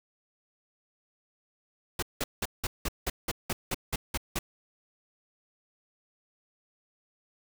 pink noise bursts, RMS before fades -30 dBFS, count 12, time 1.99-4.39 s, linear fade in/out 5 ms, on 35 ms, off 180 ms, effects none

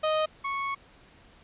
30% pulse tone pair in turn, 622.3 / 1105.3 Hz, D#5 / C#6, 0 / -5 cents, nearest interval minor seventh, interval 995 cents, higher second, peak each -21 / -26 dBFS, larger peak first, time 0.03-0.26 / 0.44-0.75 s, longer second, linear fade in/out 10 ms, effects pink hiss -56 dBFS RMS until 1.43 s + resampled to 8000 Hz

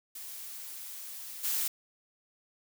blue noise with level steps, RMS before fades -43 / -31 dBFS, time 0.15-1.68 s, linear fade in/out 5 ms, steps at 1.43 s, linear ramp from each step 20 ms, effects none

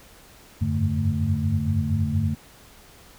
sine tone cluster, 87.7 / 96.1 / 100.5 / 145.3 / 221.8 Hz, F2 / G2 / G2 / D3 / A3, +8 / -34 / +44 / -18 / +14 cents, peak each -27 dBFS, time 0.61-2.35 s, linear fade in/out 10 ms, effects pink hiss -50 dBFS RMS until 3.18 s

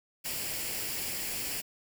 white noise with comb filter, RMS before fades -35 dBFS, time 0.24-1.62 s, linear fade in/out 20 ms, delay 0.4 ms, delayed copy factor +0.5, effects none

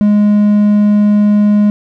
triangle tone, 207.7 Hz, G#3, in tune, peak -4 dBFS, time 0.01-1.7 s, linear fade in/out 0 ms, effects none

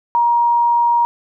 sine tone, 946 Hz, A#5, 25 cents sharp, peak -11 dBFS, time 0.15-1.05 s, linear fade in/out 0 ms, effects none

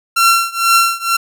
sawtooth tone with tremolo, 1361 Hz, F6, 45 cents flat, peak -3 dBFS, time 0.16-1.17 s, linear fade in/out 10 ms, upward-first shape triangle, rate 2.1 Hz, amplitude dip 95%, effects none

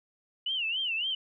sine tone with vibrato, 2887 Hz, F#7, 43 cents flat, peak -28 dBFS, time 0.46-1.15 s, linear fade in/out 5 ms, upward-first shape sine, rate 3.6 Hz, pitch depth 170 cents each way, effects none

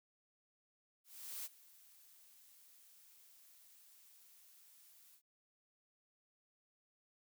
blue noise with ADSR envelope, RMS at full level -44 dBFS, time 1.04-5.22 s, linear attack 410 ms, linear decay 31 ms, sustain -20 dB, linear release 77 ms, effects none

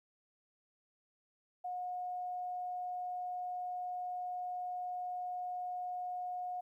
sine tone, 723 Hz, F#5, 40 cents flat, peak -37 dBFS, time 1.64-6.61 s, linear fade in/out 10 ms, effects 13-bit

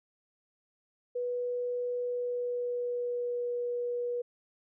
sine tone with pitch glide, 490 to 484.1 Hz, B4 to B4, -14 to -35 cents, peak -30 dBFS, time 1.15-4.22 s, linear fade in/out 10 ms, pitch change -21 cents, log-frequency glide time 2.03-3.51 s, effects none

